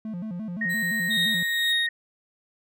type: tone with vibrato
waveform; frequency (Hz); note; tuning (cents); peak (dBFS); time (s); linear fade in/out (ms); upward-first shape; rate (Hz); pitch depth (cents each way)
triangle; 196; G3; 0; -28; 0.05-1.43; 2; square; 5.8; 190
type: tone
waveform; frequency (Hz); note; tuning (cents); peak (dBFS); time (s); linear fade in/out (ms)
sine; 1864.7; A#6; 0; -24; 0.61-1.89; 5
type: tone with pitch glide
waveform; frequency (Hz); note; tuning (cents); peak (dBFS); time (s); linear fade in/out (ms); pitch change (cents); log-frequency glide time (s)
10% pulse; 3997 to 3890; B7 to B7; +20 to -27; -29; 0.69-1.73; 20; -47; 1.21-1.38
type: tone with tremolo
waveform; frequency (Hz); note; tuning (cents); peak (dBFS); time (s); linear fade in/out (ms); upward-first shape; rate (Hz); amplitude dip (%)
triangle; 3729; A#7; 0; -20; 1.1-1.87; 10; triangle; 2; 80
effects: none